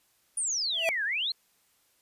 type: exponential two-way sweep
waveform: sine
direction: down then up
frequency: 9700 to 1562 to 4332 Hz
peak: -27 dBFS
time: 0.37-1.32 s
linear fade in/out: 5 ms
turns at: 1.04 s
type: tone with exponential growth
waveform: square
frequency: 659.3 Hz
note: E5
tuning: in tune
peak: -23 dBFS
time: 0.71-0.89 s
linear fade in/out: 0 ms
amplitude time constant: 39 ms
effects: white hiss -68 dBFS RMS until 2.01 s + resampled to 32000 Hz